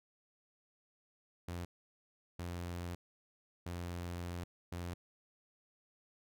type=tone bursts at uneven times; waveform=sawtooth; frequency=87.31 Hz; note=F2; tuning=in tune; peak=-36 dBFS; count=4; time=1.48-1.65 / 2.39-2.95 / 3.66-4.44 / 4.72-4.94 s; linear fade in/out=5 ms; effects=none